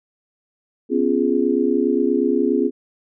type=chord; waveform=sine; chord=C# dominant seventh; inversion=third; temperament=just; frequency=249.5 / 277.2 / 346.5 / 415.8 Hz; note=B3 / C#4 / E#4 / G#4; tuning=+18 / 0 / -14 / +2 cents; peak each=-21 dBFS; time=0.89-2.71 s; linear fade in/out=50 ms; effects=none